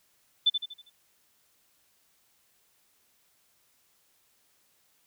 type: tone with echo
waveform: sine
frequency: 3520 Hz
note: A7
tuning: in tune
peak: -18 dBFS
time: 0.46-0.5 s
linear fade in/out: 10 ms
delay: 80 ms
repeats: 5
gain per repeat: -7 dB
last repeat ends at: 0.9 s
effects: white hiss -68 dBFS RMS until 5.06 s